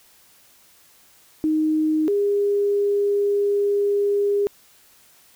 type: tone pair in turn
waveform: sine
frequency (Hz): 311.1 / 405.7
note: D#4 / G#4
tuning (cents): 0 / -41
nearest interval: perfect fourth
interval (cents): 459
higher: second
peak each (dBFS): -17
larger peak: neither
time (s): 1.44-2.08 / 2.08-4.47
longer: second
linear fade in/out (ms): 0
effects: white hiss -54 dBFS RMS until 5.35 s